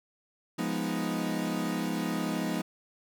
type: chord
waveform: 40% pulse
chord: F half-diminished seventh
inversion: none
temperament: equal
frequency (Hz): 174.61 / 207.7 / 246.9 / 311.1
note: F3 / Ab3 / Cb4 / Eb4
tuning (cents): 0 / 0 / 0 / 0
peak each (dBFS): -34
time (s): 0.58-2.62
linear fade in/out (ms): 10
effects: none